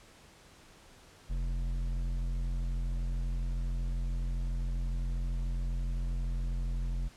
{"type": "tone with hard clipping", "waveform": "sine", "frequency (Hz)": 43.71, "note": "F1", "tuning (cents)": 2, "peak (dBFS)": -32, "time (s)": [1.29, 7.09], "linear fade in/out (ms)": 20, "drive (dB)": 9, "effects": ["pink hiss -57 dBFS RMS until 7.16 s", "low-pass 9000 Hz 12 dB/octave"]}